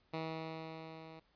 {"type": "tone with level ramp", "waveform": "10% pulse", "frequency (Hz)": 160.6, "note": "E3", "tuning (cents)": -45, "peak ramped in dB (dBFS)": [-29, -43], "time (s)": [0.13, 1.2], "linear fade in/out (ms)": 10, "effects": ["pink hiss -73 dBFS RMS until 1.35 s", "resampled to 11025 Hz"]}